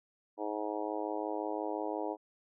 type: harmonic tone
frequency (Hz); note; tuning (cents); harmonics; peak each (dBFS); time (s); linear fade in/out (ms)
105.7; G#2; +31; 3 / 4 / 5 / 6 / 7 / 8 / 9; -39 / -40 / -41 / -42 / -42 / -43 / -44; 0.37-2.17; 50
effects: none